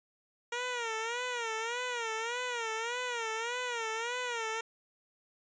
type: tone with vibrato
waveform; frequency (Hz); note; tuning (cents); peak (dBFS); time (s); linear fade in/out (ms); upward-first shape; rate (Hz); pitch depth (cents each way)
10% pulse; 470; A#4; +14; -25; 0.52-4.61; 5; sine; 1.7; 110
effects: resampled to 16000 Hz